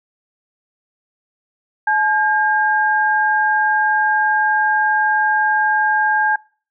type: tone pair together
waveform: sine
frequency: 856 / 1610.8 Hz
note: A5 / G6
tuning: -48 / +47 cents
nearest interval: major seventh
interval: 1095 cents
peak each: -16 dBFS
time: 1.87-6.36 s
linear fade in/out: 5 ms
effects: noise-tail reverb RT60 0.4 s tail -24 dB re dry